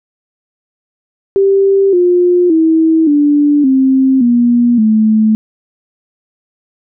sine tone with pitch steps, 392 / 355.3 / 322.1 / 292 / 264.7 / 239.9 / 217.5 Hz, G4 / F4 / E4 / D4 / C4 / A#3 / A3, 0 / +30 / -40 / -10 / +20 / +50 / -20 cents, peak -6 dBFS, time 1.36-5.35 s, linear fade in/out 0 ms, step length 570 ms, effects none

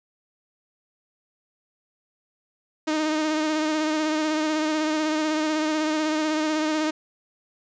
sawtooth tone with vibrato, 309.6 Hz, D#4, 9 cents flat, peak -18 dBFS, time 2.87-6.91 s, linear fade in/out 10 ms, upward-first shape sine, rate 16 Hz, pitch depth 30 cents each way, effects resampled to 16000 Hz + 8-bit

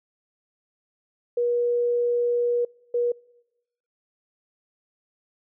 sine tone bursts at uneven times, 480.7 Hz, B4, 47 cents flat, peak -20 dBFS, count 2, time 1.37-2.65 / 2.94-3.12 s, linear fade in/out 5 ms, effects noise-tail reverb RT60 1.0 s tail -26 dB re dry

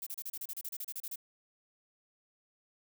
violet noise bursts, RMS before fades -40 dBFS, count 15, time 0.02-1.158 s, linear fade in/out 5 ms, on 46 ms, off 32 ms, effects none

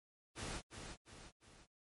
pink noise with echo, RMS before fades -44 dBFS, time 0.35-0.62 s, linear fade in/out 50 ms, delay 350 ms, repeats 3, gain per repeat -6 dB, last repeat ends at 1.67 s, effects low-pass 11000 Hz 12 dB/octave + MP3 48 kbps

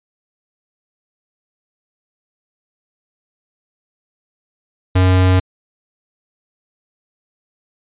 square tone, 92.5 Hz, F#2, in tune, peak -10 dBFS, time 4.95-5.4 s, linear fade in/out 10 ms, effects resampled to 8000 Hz

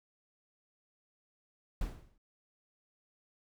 brown noise with exponential decay, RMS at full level -33 dBFS, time 1.81-2.18 s, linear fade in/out 2 ms, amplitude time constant 80 ms, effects none

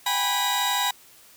sawtooth tone cluster, 763 / 815 / 984 / 3810 Hz, G5 / G#5 / B5 / A#7, -47 / -33 / -7 / +37 cents, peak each -30 / -24 / -22 / -24 dBFS, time 0.06-0.91 s, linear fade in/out 5 ms, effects white hiss -52 dBFS RMS until 1.36 s

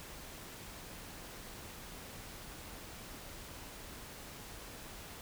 silence, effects pink hiss -49 dBFS RMS until 5.21 s

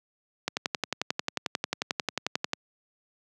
click train, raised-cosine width 0.2 ms, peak -9 dBFS, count 24, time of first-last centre 0.48-2.534 s, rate 11.2 Hz, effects high-pass 150 Hz 12 dB/octave

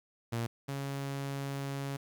sawtooth tone pair in turn, 116.54 / 138.59 Hz, A#2 / C#3, 0 / 0 cents, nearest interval minor third, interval 300 cents, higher second, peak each -28 / -31 dBFS, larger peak first, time 0.32-0.47 / 0.68-1.97 s, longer second, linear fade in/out 10 ms, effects 11-bit

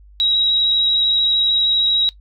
sine tone with vibrato, 3844 Hz, B7, 48 cents flat, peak -13 dBFS, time 0.2-2.09 s, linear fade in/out 0 ms, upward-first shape sine, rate 13 Hz, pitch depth 14 cents each way, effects noise-tail reverb RT60 0.1 s tail -17 dB re dry + added 50 Hz sine -42 dBFS peak until 2.2 s

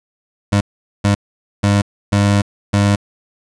25% pulse tone bursts at uneven times, 101.3 Hz, G#2, 43 cents flat, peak -7 dBFS, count 5, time 0.52-0.61 / 1.04-1.15 / 1.63-1.82 / 2.12-2.42 / 2.73-2.96 s, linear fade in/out 10 ms, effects resampled to 22050 Hz

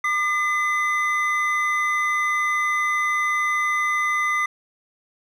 triangle tone pair together, 1200 / 2027 Hz, D6 / B6, +37 / +45 cents, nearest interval major sixth, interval 908 cents, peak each -21 / -20 dBFS, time 0.04-4.46 s, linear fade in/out 5 ms, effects none

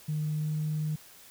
sine tone with pitch glide, 152.5 to 153.56 Hz, D#3 to D#3, -34 to -22 cents, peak -27 dBFS, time 0.08-0.96 s, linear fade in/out 10 ms, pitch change +12 cents, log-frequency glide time 0.33-0.56 s, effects tanh soft clip ceiling -23 dBFS + white hiss -53 dBFS RMS until 1.3 s

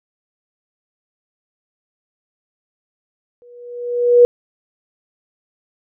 sine tone with exponential growth, 483.8 Hz, B4, 36 cents flat, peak -3 dBFS, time 3.42-4.25 s, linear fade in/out 0 ms, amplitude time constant 180 ms, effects none

